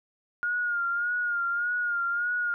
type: tone with vibrato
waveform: sine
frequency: 1422 Hz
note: F6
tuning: 31 cents sharp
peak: -25 dBFS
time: 0.43-2.54 s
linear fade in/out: 0 ms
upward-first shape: sine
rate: 1.7 Hz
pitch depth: 46 cents each way
effects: none